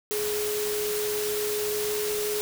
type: tone in noise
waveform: sine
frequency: 420.4 Hz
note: G#4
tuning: 21 cents sharp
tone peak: -27 dBFS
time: 0.11-2.41 s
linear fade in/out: 0 ms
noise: white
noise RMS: -32 dBFS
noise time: 0.11-2.41 s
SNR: +2 dB
effects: none